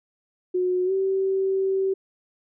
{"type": "tone with pitch glide", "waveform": "sine", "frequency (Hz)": [364.1, 384.6], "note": ["F#4", "G4"], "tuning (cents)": [-28, -33], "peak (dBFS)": -20, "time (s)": [0.54, 1.94], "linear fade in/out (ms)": 10, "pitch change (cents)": 95, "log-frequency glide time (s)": [0.85, 0.92], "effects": []}